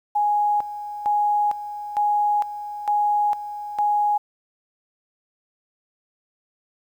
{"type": "tone with tremolo", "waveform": "sine", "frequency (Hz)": 830.6, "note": "G#5", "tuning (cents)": 0, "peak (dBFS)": -17, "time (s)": [0.15, 4.18], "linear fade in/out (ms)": 10, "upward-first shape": "square", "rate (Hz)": 1.1, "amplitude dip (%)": 75, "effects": ["9-bit"]}